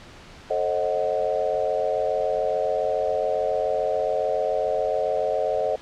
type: chord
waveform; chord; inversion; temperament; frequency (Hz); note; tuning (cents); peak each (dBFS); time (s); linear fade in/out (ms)
sine; A diminished seventh; none; equal with one note detuned; 440 / 535.2 / 622.3 / 740; A4 / C5 / Eb5 / Gb5; 0 / +39 / 0 / 0; -28 / -26 / -25 / -29; 0.5-5.76; 5
effects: pink hiss -45 dBFS RMS until 5.81 s + low-pass 5000 Hz 12 dB/octave